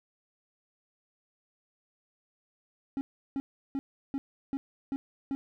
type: tone bursts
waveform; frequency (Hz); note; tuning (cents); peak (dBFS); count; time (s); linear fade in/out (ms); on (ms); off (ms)
triangle; 273.5; C#4; -23; -27; 7; 2.97-5.35; 0; 40; 350
effects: none

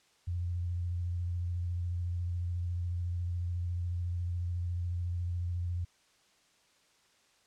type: tone with vibrato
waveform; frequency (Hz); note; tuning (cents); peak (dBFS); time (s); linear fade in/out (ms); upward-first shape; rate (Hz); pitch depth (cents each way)
sine; 87.5; F2; +4; -31; 0.27-5.85; 10; sine; 14; 25
effects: white hiss -67 dBFS RMS until 7.46 s + low-pass 7000 Hz 12 dB/octave

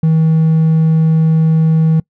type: tone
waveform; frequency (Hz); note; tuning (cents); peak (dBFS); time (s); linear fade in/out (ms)
triangle; 160; D#3; +49; -5; 0.03-2; 5
effects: noise-tail reverb RT60 0.1 s tail -26 dB re dry + tanh soft clip ceiling -1 dBFS

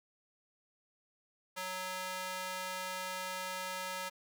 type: tone with high-pass filter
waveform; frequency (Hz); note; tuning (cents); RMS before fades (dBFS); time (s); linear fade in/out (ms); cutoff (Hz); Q
square; 185; F#3; 0; -40; 1.56-4.1; 20; 890; 0.84
effects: none

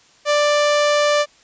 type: tone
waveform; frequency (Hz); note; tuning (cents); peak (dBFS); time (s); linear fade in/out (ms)
sawtooth; 589; D5; +5; -10; 0.25-1.26; 50
effects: white hiss -52 dBFS RMS until 1.43 s + resampled to 16000 Hz

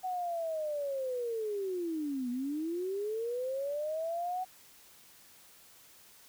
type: linear two-way sweep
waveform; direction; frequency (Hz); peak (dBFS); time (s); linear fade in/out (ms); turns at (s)
sine; down then up; 750 to 239.4 to 750; -32; 0.03-4.45; 20; 2.3
effects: white hiss -58 dBFS RMS until 6.28 s

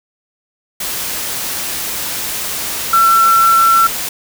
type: tone in noise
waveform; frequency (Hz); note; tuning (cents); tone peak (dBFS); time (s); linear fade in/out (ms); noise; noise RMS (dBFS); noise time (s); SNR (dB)
sine; 1347; E6; +37; -7; 2.93-3.87; 5; white; -21; 0.8-4.09; +11
effects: none

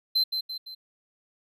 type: tone with echo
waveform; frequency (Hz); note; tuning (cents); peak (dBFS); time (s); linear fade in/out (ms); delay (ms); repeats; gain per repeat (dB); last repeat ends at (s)
triangle; 4090; C8; -40; -19; 0.15-0.24; 10; 170; 3; -6; 0.75
effects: none

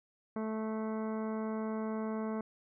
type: harmonic tone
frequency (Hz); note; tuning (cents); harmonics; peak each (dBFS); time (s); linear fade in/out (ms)
218.9; A3; -9; 1 / 2 / 3 / 4 / 5 / 6 / 7 / 9 / 10; -35 / -40 / -44 / -48 / -47 / -53 / -55 / -59 / -63; 0.36-2.41; 2
effects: none

